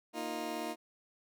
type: chord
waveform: 20% pulse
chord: Bb suspended fourth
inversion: none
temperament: just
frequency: 233.1 / 310.8 / 349.6 Hz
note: Bb3 / Eb4 / F4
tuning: 0 / -2 / +2 cents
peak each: -38 / -35 / -37 dBFS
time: 0.13-0.76 s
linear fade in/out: 50 ms
effects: none